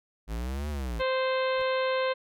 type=linear two-way sweep; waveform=square; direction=up then down; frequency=51.91 to 76 to 51.91 Hz; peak=-31 dBFS; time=0.27-1.03 s; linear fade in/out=50 ms; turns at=0.69 s
type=harmonic tone; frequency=521 Hz; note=C5; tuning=7 cents flat; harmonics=1 / 2 / 3 / 4 / 5 / 6 / 7 / 8; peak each=-26 / -32 / -36 / -38 / -40 / -42 / -43 / -44 dBFS; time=0.99-2.14 s; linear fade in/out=20 ms
type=noise with exponential growth; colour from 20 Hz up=brown; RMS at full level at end=-39 dBFS; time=1.54-1.62 s; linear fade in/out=5 ms; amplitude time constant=16 ms
effects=none